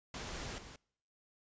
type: noise with level steps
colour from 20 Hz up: pink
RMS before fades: -43 / -52 dBFS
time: 0.14-0.76 s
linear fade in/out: 2 ms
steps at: 0.58 s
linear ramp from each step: 2 ms
effects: noise-tail reverb RT60 0.7 s tail -26 dB re dry + resampled to 16000 Hz